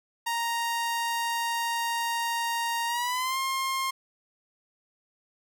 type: tone with pitch glide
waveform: sawtooth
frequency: 932.3 to 1064.8 Hz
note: A#5 to C6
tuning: 0 to +30 cents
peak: -23 dBFS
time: 0.26-3.91 s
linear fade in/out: 10 ms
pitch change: +230 cents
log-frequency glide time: 2.87-3.38 s
effects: none